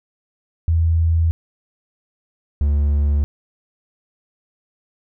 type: tone pair in turn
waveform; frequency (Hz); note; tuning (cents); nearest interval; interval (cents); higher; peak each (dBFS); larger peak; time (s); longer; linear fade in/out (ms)
sine / triangle; 82.41 / 72.41; E2 / D2; 0 / -24; major second; 224; first; -13 / -12; second; 0.68-1.31 / 2.61-3.24; neither; 0
effects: none